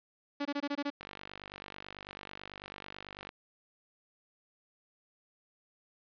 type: tone bursts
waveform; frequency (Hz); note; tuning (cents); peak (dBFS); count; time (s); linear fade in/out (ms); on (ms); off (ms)
sawtooth; 286.2; D4; -45; -28; 7; 0.4-0.903; 10; 53; 22
type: click train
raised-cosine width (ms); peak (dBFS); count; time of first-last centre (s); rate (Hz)
0.3; -27; 113; 1.01-3.291; 49.1
effects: resampled to 11025 Hz + 9-bit